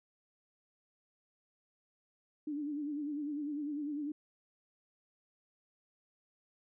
sine tone with vibrato, 293.7 Hz, D4, in tune, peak -35 dBFS, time 2.47-4.12 s, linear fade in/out 5 ms, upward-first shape sine, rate 10 Hz, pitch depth 69 cents each way, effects none

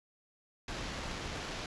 pink noise with sample-and-hold, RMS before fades -40 dBFS, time 0.68-1.66 s, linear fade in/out 2 ms, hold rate 8820 Hz, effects resampled to 22050 Hz

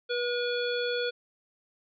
harmonic tone with a mistuned harmonic, 486.1 Hz, B4, 28 cents flat, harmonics 1 / 3 / 5 / 7 / 9, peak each -29 / -34 / -41 / -36 / -40 dBFS, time 0.09-1.11 s, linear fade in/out 20 ms, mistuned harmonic 3, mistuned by -17 cents, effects none

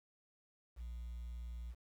sine tone, 59.1 Hz, A#1, 24 cents sharp, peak -40 dBFS, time 0.76-1.75 s, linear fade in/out 50 ms, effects tanh soft clip ceiling -42 dBFS + 11-bit

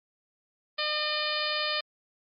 harmonic tone, 605 Hz, D#5, 49 cents flat, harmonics 1 / 2 / 3 / 4 / 5 / 6 / 7 / 8, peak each -35 / -35 / -35 / -35 / -35 / -35 / -35 / -35 dBFS, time 0.78-1.81 s, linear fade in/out 10 ms, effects MP3 32 kbps

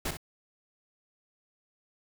pink noise with echo, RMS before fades -32 dBFS, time 0.05-0.11 s, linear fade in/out 5 ms, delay 61 ms, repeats 1, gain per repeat -8 dB, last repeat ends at 0.171 s, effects none

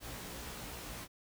pink noise with comb filter, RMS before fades -45 dBFS, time 0-1.08 s, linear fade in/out 50 ms, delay 17 ms, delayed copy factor +0.95, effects none

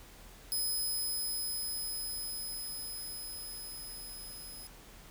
5% pulse tone with level ramp, 5070 Hz, D#8, 32 cents sharp, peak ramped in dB -25 to -40 dBFS, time 0.52-4.67 s, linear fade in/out 0 ms, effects added 40 Hz sine -55 dBFS peak until 5.1 s + pink hiss -55 dBFS RMS until 5.1 s

